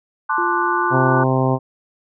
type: chord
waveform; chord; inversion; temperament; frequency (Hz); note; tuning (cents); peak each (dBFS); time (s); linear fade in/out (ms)
sine; D dominant seventh; second; equal; 880 / 1046.5 / 1174.7 / 1480; A5 / C6 / D6 / F#6; 0 / 0 / 0 / 0; -22; 0.29-1.24; 10
type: tone with pitch glide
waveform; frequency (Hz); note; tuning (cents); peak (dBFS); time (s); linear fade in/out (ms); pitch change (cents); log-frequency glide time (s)
sine; 347.9 to 351.9; F4 to F4; -7 to +13; -23; 0.38-1.24; 2; +20; 0.57-0.82
type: harmonic tone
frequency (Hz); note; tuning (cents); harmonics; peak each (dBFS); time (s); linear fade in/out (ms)
130.81; C3; 0; 1 / 2 / 3 / 4 / 5 / 6 / 7 / 8; -18 / -21 / -23 / -24 / -25 / -26 / -26 / -27; 0.9-1.59; 50
effects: none